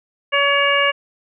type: harmonic tone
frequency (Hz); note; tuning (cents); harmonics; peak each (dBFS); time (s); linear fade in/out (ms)
565; C#5; +33; 1 / 2 / 3 / 4 / 5; -20 / -20 / -20 / -20 / -20; 0.32-0.92; 20
effects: none